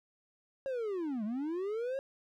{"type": "linear two-way sweep", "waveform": "triangle", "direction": "down then up", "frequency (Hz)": [551, 202.4, 551], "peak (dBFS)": -31, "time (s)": [0.66, 1.99], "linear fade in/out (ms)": 0, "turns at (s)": 1.24, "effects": []}